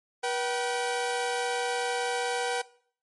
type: tone pair together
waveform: sawtooth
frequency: 483.8 / 768 Hz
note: B4 / G5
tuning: -36 / -36 cents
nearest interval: minor sixth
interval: 800 cents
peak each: -26 dBFS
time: 0.23-2.62 s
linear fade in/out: 10 ms
effects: noise-tail reverb RT60 0.5 s tail -19 dB re dry + MP3 48 kbps